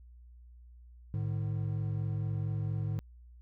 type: tone pair together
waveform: triangle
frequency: 107.1 / 151.46 Hz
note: A2 / D#3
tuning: -46 / -46 cents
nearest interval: tritone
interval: 600 cents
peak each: -30 / -34 dBFS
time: 1.14-2.99 s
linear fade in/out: 0 ms
effects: added 60 Hz sine -51 dBFS peak until 3.41 s